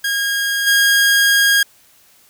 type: tone with level steps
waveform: sawtooth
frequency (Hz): 1630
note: G#6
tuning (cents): -33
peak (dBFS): -13 / -7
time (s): 0.04-1.63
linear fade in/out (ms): 5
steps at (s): 0.66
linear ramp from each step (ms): 20
effects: white hiss -51 dBFS RMS until 2.29 s